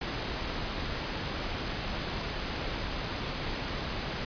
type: noise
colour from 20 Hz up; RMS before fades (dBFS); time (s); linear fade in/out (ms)
pink; -34; 0.01-4.25; 5
effects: resampled to 11025 Hz